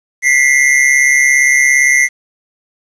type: tone pair together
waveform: square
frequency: 1975.5 / 2113 Hz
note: B6 / C7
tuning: 0 / +16 cents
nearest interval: minor second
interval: 116 cents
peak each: -11 dBFS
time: 0.22-2.09 s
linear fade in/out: 50 ms
effects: resampled to 22050 Hz + 7-bit